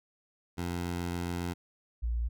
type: tone pair in turn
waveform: 15% pulse / sine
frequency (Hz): 87.31 / 58.27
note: F2 / A#1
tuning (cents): 0 / 0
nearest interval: perfect fifth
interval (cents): 700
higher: first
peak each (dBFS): -26 / -28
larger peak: first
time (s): 0.57-1.54 / 2.02-2.29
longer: first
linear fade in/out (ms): 20
effects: none